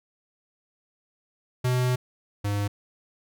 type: tone pair in turn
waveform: square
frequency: 125.8 / 102.01 Hz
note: B2 / G#2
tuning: +32 / -31 cents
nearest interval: major third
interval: 363 cents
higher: first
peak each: -22 / -25 dBFS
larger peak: first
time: 1.64-1.96 / 2.44-2.68 s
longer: first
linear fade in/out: 10 ms
effects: none